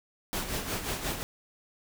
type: noise with tremolo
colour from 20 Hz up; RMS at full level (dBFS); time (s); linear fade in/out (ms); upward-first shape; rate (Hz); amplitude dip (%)
pink; -31; 0.33-1.23; 0; sine; 5.6; 60
effects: none